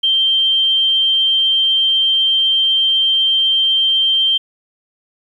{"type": "tone", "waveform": "sine", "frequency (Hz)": 3146, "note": "G7", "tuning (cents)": 6, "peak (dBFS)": -11, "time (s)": [0.03, 4.38], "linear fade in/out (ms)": 10, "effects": ["8-bit"]}